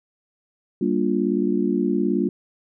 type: chord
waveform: sine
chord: G minor seventh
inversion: none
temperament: just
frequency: 196 / 235.2 / 294 / 352.8 Hz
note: G3 / Bb3 / D4 / F4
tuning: 0 / +16 / +2 / +18 cents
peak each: -24 dBFS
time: 0.81-2.29 s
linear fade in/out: 5 ms
effects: none